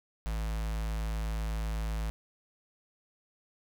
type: tone with notch filter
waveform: square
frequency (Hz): 54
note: A1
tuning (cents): -32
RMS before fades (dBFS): -33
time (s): 0.26-2.1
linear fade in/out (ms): 0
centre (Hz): 330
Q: 1.2
effects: none